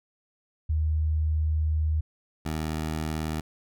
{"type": "tone pair in turn", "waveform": ["sine", "15% pulse"], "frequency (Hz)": [77.78, 78.28], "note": ["D#2", "D#2"], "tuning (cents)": [0, 11], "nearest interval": "unison", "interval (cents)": 11, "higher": "second", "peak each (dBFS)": -22, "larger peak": "neither", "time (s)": [[0.69, 2.01], [2.45, 3.41]], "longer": "first", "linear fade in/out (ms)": 10, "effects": []}